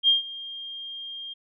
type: tone with ADSR envelope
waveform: sine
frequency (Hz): 3211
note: G7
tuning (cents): +41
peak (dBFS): -14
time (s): 0.03-1.34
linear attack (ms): 51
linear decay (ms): 140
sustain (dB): -20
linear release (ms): 15
effects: none